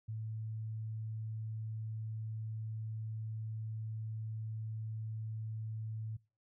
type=tone; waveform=sine; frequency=110 Hz; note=A2; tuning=in tune; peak=-38 dBFS; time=0.08-6.17 s; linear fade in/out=10 ms; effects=noise-tail reverb RT60 0.3 s tail -22 dB re dry